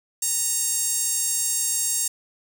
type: tone with high-pass filter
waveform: sawtooth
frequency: 927 Hz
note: A#5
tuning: 10 cents flat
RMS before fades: -24 dBFS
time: 0.22-2.08 s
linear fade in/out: 5 ms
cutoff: 7600 Hz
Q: 3
effects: none